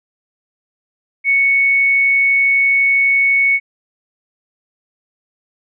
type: tone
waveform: sine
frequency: 2217 Hz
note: C#7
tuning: in tune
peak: -10 dBFS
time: 1.24-3.6 s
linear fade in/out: 50 ms
effects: none